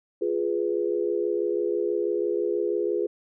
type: chord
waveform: sine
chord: F diminished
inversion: none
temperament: equal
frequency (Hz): 349.2 / 415.3 / 493.9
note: F4 / Ab4 / Cb5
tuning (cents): 0 / 0 / 0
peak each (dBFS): -27 / -26 / -30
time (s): 0.21-3.07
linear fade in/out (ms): 10
effects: none